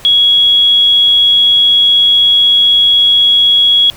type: tone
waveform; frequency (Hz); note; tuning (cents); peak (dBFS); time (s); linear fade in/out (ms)
sine; 3332; G#7; +5; -5; 0.05-3.9; 0
effects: pink hiss -36 dBFS RMS until 3.96 s